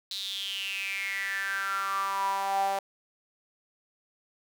sawtooth tone with high-pass filter sweep, 196 Hz, G3, in tune, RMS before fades -31 dBFS, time 0.11-2.79 s, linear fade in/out 2 ms, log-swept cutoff 4000 to 690 Hz, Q 8.9, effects none

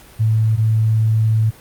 sine tone pair in turn, 110.4 / 110.4 Hz, A2 / A2, +6 / +6 cents, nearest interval unison, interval 0 cents, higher neither, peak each -12 dBFS, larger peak neither, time 0.19-0.57 / 0.57-1.51 s, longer second, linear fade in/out 20 ms, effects pink hiss -44 dBFS RMS until 1.6 s + Opus 48 kbps

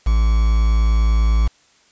triangle tone with quantisation, 55 Hz, A1, in tune, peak -10 dBFS, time 0.06-1.48 s, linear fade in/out 10 ms, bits 5, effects white hiss -55 dBFS RMS until 1.91 s + resampled to 16000 Hz

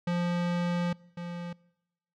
square tone pair in turn, 174.61 / 173.68 Hz, F3 / F3, 0 / -9 cents, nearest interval unison, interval 9 cents, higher first, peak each -27 / -36 dBFS, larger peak first, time 0.07-0.93 / 1.17-1.53 s, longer first, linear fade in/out 5 ms, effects noise-tail reverb RT60 0.9 s tail -24 dB re dry + low-pass 4000 Hz 12 dB/octave

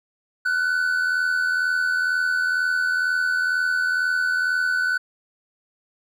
triangle tone pair together, 1417.9 / 1500 Hz, F6 / F#6, +26 / +23 cents, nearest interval minor second, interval 97 cents, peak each -27 / -18 dBFS, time 0.45-4.98 s, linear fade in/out 10 ms, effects none

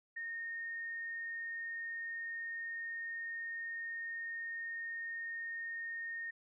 sine tone, 1842 Hz, A#6, 21 cents flat, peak -39 dBFS, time 0.16-6.31 s, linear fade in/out 10 ms, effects none

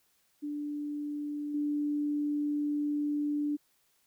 sine tone with level steps, 293.7 Hz, D4, in tune, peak -33 / -28 dBFS, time 0.42-3.57 s, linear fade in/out 20 ms, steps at 1.54 s, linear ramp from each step 5 ms, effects white hiss -71 dBFS RMS until 4.06 s

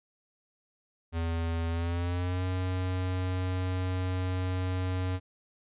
square tone with pitch glide, 83 to 92.09 Hz, E2 to F#2, +12 to -8 cents, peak -29 dBFS, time 1.12-5.2 s, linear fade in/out 50 ms, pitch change +180 cents, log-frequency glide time 1.69-2.44 s, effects resampled to 8000 Hz

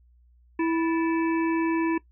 harmonic tone with a mistuned harmonic, 328.1 Hz, E4, 8 cents flat, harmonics 1 / 3 / 5 / 7 / 8, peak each -22 / -32 / -36 / -39 / -40 dBFS, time 0.59-1.98 s, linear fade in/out 5 ms, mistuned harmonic 5, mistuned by +110 cents, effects noise-tail reverb RT60 0.1 s tail -19 dB re dry + added 60 Hz sine -55 dBFS peak until 2.11 s

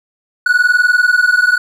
triangle tone pair together, 1459.6 / 1480 Hz, F#6 / F#6, -24 / 0 cents, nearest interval unison, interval 24 cents, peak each -10 dBFS, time 0.46-1.58 s, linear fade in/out 5 ms, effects none

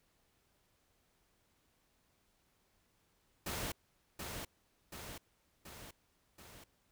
pink noise with echo, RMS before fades -40 dBFS, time 3.46-3.72 s, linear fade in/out 5 ms, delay 730 ms, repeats 4, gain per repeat -4 dB, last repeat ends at 6.64 s, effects pink hiss -75 dBFS RMS until 6.91 s

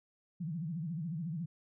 sine tone with vibrato, 163.5 Hz, E3, 14 cents flat, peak -35 dBFS, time 0.4-1.46 s, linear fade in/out 10 ms, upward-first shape sine, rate 14 Hz, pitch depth 180 cents each way, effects none

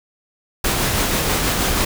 pink noise with tremolo, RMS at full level -18 dBFS, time 0.64-1.85 s, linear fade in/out 5 ms, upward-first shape sine, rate 6.2 Hz, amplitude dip 25%, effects none

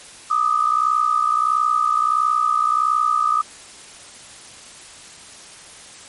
sine tone pair together, 1201 / 1262.5 Hz, D6 / D#6, +38 / +25 cents, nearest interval minor second, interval 87 cents, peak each -18 dBFS, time 0.3-3.42 s, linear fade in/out 10 ms, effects white hiss -41 dBFS RMS until 6.08 s + MP3 48 kbps

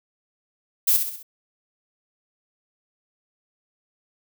violet noise with echo, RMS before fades -18 dBFS, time 0.87-0.97 s, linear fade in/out 10 ms, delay 65 ms, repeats 4, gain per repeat -6 dB, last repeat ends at 1.23 s, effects none

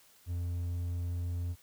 triangle tone, 87.1 Hz, F2, 4 cents flat, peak -30 dBFS, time 0.26-1.56 s, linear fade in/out 50 ms, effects white hiss -62 dBFS RMS until 1.62 s

